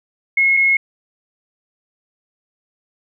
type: tone pair in turn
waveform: sine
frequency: 2169 / 2169 Hz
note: C#7 / C#7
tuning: -38 / -38 cents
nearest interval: unison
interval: 0 cents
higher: neither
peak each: -11 dBFS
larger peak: neither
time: 0.37-0.57 / 0.57-0.77 s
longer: neither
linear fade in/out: 5 ms
effects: none